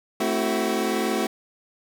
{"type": "chord", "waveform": "25% pulse", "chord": "F# half-diminished seventh", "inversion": "first", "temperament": "equal with one note detuned", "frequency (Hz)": [220, 261.6, 329.6, 375.4], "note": ["A3", "C4", "E4", "F#4"], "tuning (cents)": [0, 0, 0, 25], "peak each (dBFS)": [-23, -26, -25, -23], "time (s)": [0.2, 1.27], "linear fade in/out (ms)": 5, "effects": []}